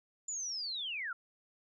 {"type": "linear sweep", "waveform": "sine", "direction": "down", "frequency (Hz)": [7130, 1322], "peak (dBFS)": -36, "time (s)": [0.28, 1.13], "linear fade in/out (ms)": 5, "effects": []}